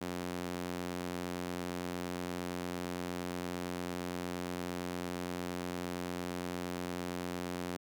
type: tone with high-pass filter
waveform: sawtooth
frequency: 88.7 Hz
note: F2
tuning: 27 cents sharp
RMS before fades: -39 dBFS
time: 0.01-7.77 s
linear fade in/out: 10 ms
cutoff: 230 Hz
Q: 1.1
effects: none